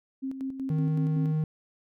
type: tone with tremolo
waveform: sine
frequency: 266.6 Hz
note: C4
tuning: 33 cents sharp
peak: -29 dBFS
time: 0.22-1.33 s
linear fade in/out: 20 ms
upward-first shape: square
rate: 5.3 Hz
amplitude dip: 55%
type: tone with vibrato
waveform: triangle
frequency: 155.56 Hz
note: D#3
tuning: in tune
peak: -22 dBFS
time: 0.7-1.44 s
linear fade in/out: 2 ms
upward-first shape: triangle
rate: 16 Hz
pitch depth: 8 cents each way
effects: none